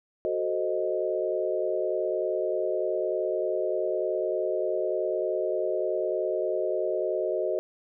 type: chord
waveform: sine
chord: F# diminished seventh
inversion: none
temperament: equal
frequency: 370 / 440 / 523.3 / 622.3 Hz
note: F#4 / A4 / C5 / Eb5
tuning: 0 / 0 / 0 / 0 cents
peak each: -30 / -32 / -32 / -29 dBFS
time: 0.25-7.59 s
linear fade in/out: 0 ms
effects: none